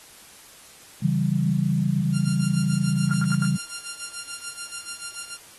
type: chord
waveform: sine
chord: C# diminished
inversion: none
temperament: equal with one note detuned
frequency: 138.59 / 164.81 / 194.42 Hz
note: C#3 / E3 / G3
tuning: 0 / 0 / -14 cents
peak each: -24 dBFS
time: 1.02-3.57 s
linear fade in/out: 10 ms
type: tone with tremolo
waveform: 5% pulse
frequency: 1394 Hz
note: F6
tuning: 4 cents flat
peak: -21 dBFS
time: 2.12-5.38 s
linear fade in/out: 50 ms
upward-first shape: sine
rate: 6.9 Hz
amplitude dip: 80%
type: tone bursts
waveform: sine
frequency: 1396.9 Hz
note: F6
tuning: in tune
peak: -26 dBFS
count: 4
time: 3.11-3.449 s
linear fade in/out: 0 ms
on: 27 ms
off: 77 ms
effects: white hiss -48 dBFS RMS until 5.58 s + AAC 32 kbps